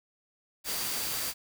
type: tone in noise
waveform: sine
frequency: 4691 Hz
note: D8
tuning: 3 cents flat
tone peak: -41 dBFS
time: 0.64-1.34 s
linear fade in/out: 50 ms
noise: white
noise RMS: -33 dBFS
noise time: 0.64-1.34 s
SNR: -11 dB
effects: none